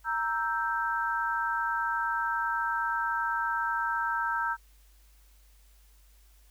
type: chord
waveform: sine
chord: E diminished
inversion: second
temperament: equal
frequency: 932.3 / 1318.5 / 1568 Hz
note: Bb5 / E6 / G6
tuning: 0 / 0 / 0 cents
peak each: -31 / -32 / -31 dBFS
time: 0.04-4.57 s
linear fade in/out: 50 ms
effects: added 50 Hz sine -56 dBFS peak until 6.5 s + white hiss -65 dBFS RMS until 6.5 s